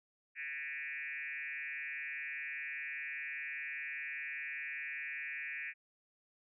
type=tone with frequency modulation; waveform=sine; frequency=2100 Hz; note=C7; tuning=6 cents sharp; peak=-39 dBFS; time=0.35-5.74 s; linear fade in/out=50 ms; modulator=145 Hz; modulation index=2.9; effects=none